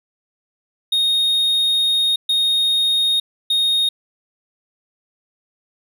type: tone bursts at uneven times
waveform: triangle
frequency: 3715 Hz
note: A#7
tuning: 7 cents flat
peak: -13 dBFS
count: 3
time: 0.92-2.16 / 2.29-3.2 / 3.5-3.89 s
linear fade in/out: 5 ms
effects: none